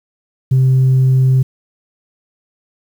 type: tone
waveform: sine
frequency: 130.81 Hz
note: C3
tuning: in tune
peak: -6 dBFS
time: 0.51-1.43 s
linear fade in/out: 10 ms
effects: tanh soft clip ceiling -6 dBFS + 7-bit